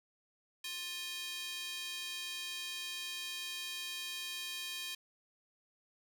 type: tone with high-pass filter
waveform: square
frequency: 352.7 Hz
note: F4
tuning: 17 cents sharp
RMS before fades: -42 dBFS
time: 0.64-4.95 s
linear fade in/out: 5 ms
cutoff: 3000 Hz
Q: 1.9
effects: 11-bit